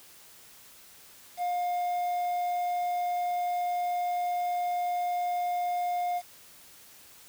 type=tone with quantisation; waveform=triangle; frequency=710 Hz; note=F5; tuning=28 cents sharp; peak=-25 dBFS; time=1.37-6.22 s; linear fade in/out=50 ms; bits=8; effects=white hiss -53 dBFS RMS until 7.28 s